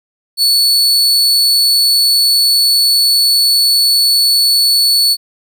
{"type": "tone", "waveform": "40% pulse", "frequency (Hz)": 4435, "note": "C#8", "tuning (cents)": 0, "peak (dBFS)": -7, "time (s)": [0.37, 5.17], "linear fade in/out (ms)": 50, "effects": []}